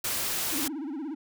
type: noise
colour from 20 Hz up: white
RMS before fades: -30 dBFS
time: 0.04-0.68 s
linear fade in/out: 5 ms
type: tone with vibrato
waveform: triangle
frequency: 293.7 Hz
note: D4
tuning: in tune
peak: -30 dBFS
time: 0.52-1.15 s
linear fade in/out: 10 ms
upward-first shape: sine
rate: 17 Hz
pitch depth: 190 cents each way
effects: none